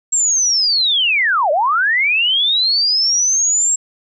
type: linear two-way sweep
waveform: sine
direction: down then up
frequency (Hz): 7610 to 554.4 to 7610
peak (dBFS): -12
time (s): 0.12-3.76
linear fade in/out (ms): 10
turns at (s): 1.51
effects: none